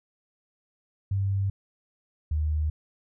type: tone pair in turn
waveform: sine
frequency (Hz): 98.1 / 76.53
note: G2 / D#2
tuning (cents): +2 / -28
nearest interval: major third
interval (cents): 430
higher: first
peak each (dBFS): -23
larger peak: neither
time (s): 1.11-1.5 / 2.31-2.7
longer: neither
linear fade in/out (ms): 5
effects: none